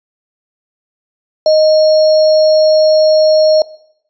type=tone with sample-and-hold; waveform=sine; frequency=622.3 Hz; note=D#5; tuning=in tune; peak=-5 dBFS; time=1.46-3.62 s; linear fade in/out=2 ms; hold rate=4900 Hz; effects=noise-tail reverb RT60 0.7 s tail -20 dB re dry + resampled to 16000 Hz